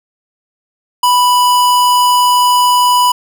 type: tone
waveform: square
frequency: 987.8 Hz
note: B5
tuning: in tune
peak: -8 dBFS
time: 1.03-3.12 s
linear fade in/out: 5 ms
effects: none